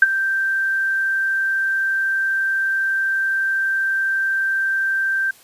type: tone with ADSR envelope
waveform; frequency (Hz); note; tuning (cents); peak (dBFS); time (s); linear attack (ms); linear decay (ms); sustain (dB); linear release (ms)
sine; 1568; G6; 0; -4; 0.02-5.31; 4; 28; -13; 5
effects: white hiss -49 dBFS RMS until 5.43 s + resampled to 32000 Hz